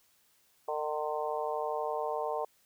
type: harmonic tone with a mistuned harmonic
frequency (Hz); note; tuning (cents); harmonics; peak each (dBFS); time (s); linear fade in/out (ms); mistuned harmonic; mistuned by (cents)
151.8; D#3; -42; 3 / 4 / 5 / 6 / 7; -36 / -36 / -37 / -39 / -40; 0.68-2.45; 5; 7; -21
effects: white hiss -68 dBFS RMS until 2.65 s